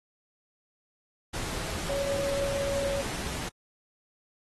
sine tone in noise, 558 Hz, C#5, 11 cents sharp, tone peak -28 dBFS, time 1.89-3.02 s, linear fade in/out 10 ms, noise pink, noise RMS -35 dBFS, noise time 1.33-3.49 s, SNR +4 dB, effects low-pass 11000 Hz 12 dB/octave + AAC 32 kbps

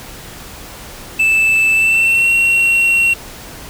triangle tone with pitch glide, 2637 to 2732 Hz, E7 to F7, 0 to -39 cents, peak -8 dBFS, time 1.19-3.14 s, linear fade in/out 10 ms, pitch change +61 cents, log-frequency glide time 1.73-2.3 s, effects pink hiss -33 dBFS RMS until 3.69 s

